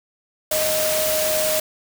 sine tone in noise, 622 Hz, D#5, 1 cent flat, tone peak -21 dBFS, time 0.51-1.6 s, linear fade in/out 5 ms, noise white, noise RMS -23 dBFS, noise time 0.51-1.6 s, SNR -1 dB, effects none

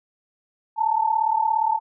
sine tone pair together, 868.8 / 906 Hz, A5 / A#5, -22 / -50 cents, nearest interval minor second, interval 72 cents, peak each -21 dBFS, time 0.76-1.8 s, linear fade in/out 50 ms, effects none

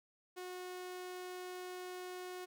sawtooth tone, 364.1 Hz, F#4, 28 cents flat, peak -40 dBFS, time 0.36-2.46 s, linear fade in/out 20 ms, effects none

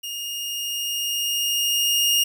sawtooth tone with level ramp, 2841 Hz, F7, 29 cents sharp, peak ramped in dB -26 to -13 dBFS, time 0.03-2.24 s, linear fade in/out 10 ms, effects 9-bit

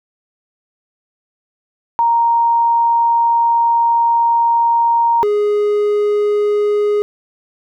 sine / triangle tone pair in turn, 932.3 / 415.3 Hz, A#5 / G#4, 0 / 0 cents, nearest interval octave + major second, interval 1400 cents, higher first, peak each -10 dBFS, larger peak neither, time 1.99-5.23 / 5.23-7.02 s, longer first, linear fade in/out 0 ms, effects none

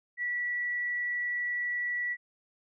sine tone, 1948 Hz, B6, 24 cents flat, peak -29 dBFS, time 0.17-2.17 s, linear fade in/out 50 ms, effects none

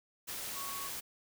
sine tone in noise, 1112 Hz, C#6, 5 cents sharp, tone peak -43 dBFS, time 0.55-0.89 s, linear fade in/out 20 ms, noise white, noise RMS -41 dBFS, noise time 0.27-1.01 s, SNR -5 dB, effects none

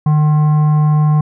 sine tone with frequency modulation, 151.1 Hz, D3, 50 cents sharp, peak -7 dBFS, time 0.06-1.21 s, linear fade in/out 5 ms, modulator 912 Hz, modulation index 0.25, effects tanh soft clip ceiling -5 dBFS

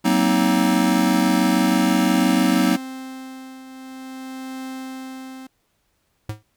square chord, C half-diminished seventh, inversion second, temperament just, 188.37 / 235.5 / 261.6 / 314 Hz, Gb3 / Bb3 / C4 / Eb4, +31 / +18 / 0 / +16 cents, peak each -22 dBFS, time 0.04-2.77 s, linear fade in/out 20 ms
45% pulse tone with tremolo, 261.9 Hz, C4, 2 cents sharp, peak -29 dBFS, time 2.15-5.47 s, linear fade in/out 5 ms, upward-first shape triangle, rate 0.5 Hz, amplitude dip 65%
square tone with exponential decay, 106.7 Hz, G#2, 47 cents sharp, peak -23 dBFS, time 6.29-6.43 s, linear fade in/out 5 ms, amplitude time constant 29 ms
effects pink hiss -68 dBFS RMS until 6.56 s

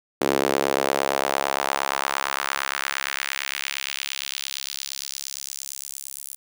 sawtooth tone with high-pass filter sweep, 68.7 Hz, C#2, 15 cents flat, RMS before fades -27 dBFS, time 0.21-6.36 s, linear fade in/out 5 ms, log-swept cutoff 360 to 9800 Hz, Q 1.5, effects none

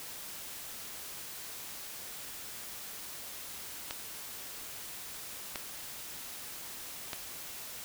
clicks, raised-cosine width 0.2 ms, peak -18 dBFS, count 3, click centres 3.909 / 5.558 / 7.132 s, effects white hiss -44 dBFS RMS until 7.84 s

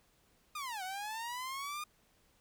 sawtooth linear two-way sweep, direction down then up, 1244.5 to 731 to 1224 Hz, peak -35 dBFS, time 0.55-1.84 s, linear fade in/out 5 ms, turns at 0.83 s, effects pink hiss -70 dBFS RMS until 2.4 s

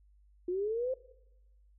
sine linear sweep, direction up, 348.2 to 530 Hz, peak -30 dBFS, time 0.48-0.94 s, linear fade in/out 5 ms, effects noise-tail reverb RT60 1.0 s tail -21 dB re dry + added 50 Hz sine -60 dBFS peak until 1.78 s

